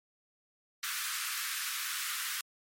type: high-pass noise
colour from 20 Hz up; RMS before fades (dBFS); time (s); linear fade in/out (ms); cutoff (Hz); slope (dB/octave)
pink; -36; 0.83-2.41; 2; 1200; 48
effects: MP3 64 kbps